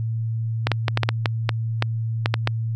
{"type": "clicks", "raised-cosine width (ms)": 0.3, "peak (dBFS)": -3, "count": 12, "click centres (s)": [0.67, 0.717, 0.882, 0.974, 1.033, 1.09, 1.258, 1.492, 1.824, 2.259, 2.341, 2.474], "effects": ["added 113 Hz sine -22 dBFS peak until 2.75 s"]}